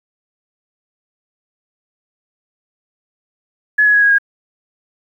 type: tone with pitch steps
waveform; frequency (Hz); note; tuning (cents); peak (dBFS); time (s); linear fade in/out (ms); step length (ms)
sine; 1700 / 1682.4 / 1665 / 1647.8 / 1630.7; G#6 / G#6 / G#6 / G#6 / G#6; +40 / +22 / +4 / -14 / -32; -8; 3.78-4.185; 10; 81
effects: 8-bit